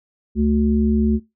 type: harmonic tone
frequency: 73.42 Hz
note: D2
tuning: in tune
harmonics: 1 / 3 / 5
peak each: -20 / -16 / -25 dBFS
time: 0.35-1.2 s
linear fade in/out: 50 ms
effects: noise-tail reverb RT60 0.2 s tail -22 dB re dry